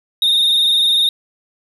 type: tone with vibrato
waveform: triangle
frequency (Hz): 3693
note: A#7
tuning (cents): -17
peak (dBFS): -10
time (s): 0.22-1.09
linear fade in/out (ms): 2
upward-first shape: triangle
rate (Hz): 20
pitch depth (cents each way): 60
effects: none